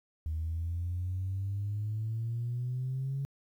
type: exponential sweep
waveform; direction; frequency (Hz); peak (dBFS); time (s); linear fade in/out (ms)
sine; up; 77.78 to 139.1; -30; 0.26-3.25; 0
effects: tanh soft clip ceiling -27 dBFS + 11-bit